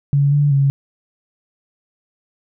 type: tone with pitch steps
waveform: sine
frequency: 141.5 / 145.1 / 138.6 Hz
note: C#3 / D3 / C#3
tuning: +36 / -21 / 0 cents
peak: -11 dBFS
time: 0.13-0.7 s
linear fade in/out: 0 ms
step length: 190 ms
effects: none